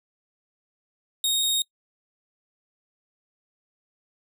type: tone pair in turn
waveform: sawtooth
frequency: 3729 / 3729 Hz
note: A#7 / A#7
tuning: 0 / 0 cents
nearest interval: unison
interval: 0 cents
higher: neither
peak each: -18 dBFS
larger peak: neither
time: 1.24-1.43 / 1.43-1.62 s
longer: neither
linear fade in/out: 2 ms
effects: noise-tail reverb RT60 0.1 s tail -26 dB re dry